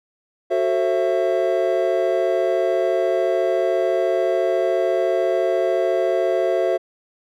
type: chord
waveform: triangle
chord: F# half-diminished seventh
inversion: none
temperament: just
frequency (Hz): 370 / 444 / 532.8 / 666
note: F#4 / A4 / C5 / E5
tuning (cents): 0 / +16 / +31 / +18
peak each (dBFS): -20 / -24 / -21 / -19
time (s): 0.5-6.78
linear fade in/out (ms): 20
effects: none